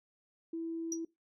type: tone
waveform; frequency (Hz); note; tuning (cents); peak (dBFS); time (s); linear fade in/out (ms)
sine; 329.6; E4; 0; -35; 0.53-1.05; 5
type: tone with exponential decay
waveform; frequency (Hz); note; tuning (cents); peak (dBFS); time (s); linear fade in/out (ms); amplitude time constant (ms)
sine; 5800; F#8; -35; -29; 0.92-1.01; 2; 18
effects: noise-tail reverb RT60 0.2 s tail -21 dB re dry + tanh soft clip ceiling -26 dBFS